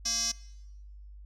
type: tone with band-pass filter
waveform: square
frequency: 230.8 Hz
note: A#3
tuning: 17 cents flat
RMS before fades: -30 dBFS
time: 0.05-0.32 s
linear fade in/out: 10 ms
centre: 5600 Hz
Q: 8.7
effects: noise-tail reverb RT60 1.0 s tail -23 dB re dry + added 50 Hz sine -45 dBFS peak until 1.25 s